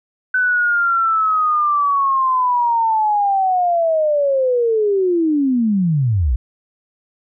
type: linear sweep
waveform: sine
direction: down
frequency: 1513 to 51.91 Hz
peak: -13 dBFS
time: 0.34-6.36 s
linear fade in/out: 5 ms
effects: none